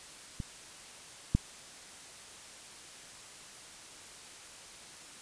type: clicks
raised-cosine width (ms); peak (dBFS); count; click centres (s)
5; -24 / -12; 2; 0.402 / 1.35
effects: white hiss -50 dBFS RMS until 5.21 s + resampled to 22050 Hz